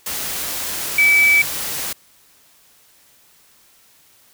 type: tone in noise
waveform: sine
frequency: 2300 Hz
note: D7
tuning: 37 cents flat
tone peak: -10 dBFS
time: 0.98-1.42 s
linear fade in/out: 5 ms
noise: white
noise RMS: -25 dBFS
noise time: 0.06-1.93 s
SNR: +12 dB
effects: white hiss -53 dBFS RMS until 4.33 s